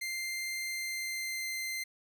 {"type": "tone with pitch glide", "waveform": "sawtooth", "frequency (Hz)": [2093, 2080], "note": ["C7", "C7"], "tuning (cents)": [0, -11], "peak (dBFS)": -31, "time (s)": [0.01, 1.84], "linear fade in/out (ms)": 10, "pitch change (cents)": -11, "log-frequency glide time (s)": [0.61, 1.56], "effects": []}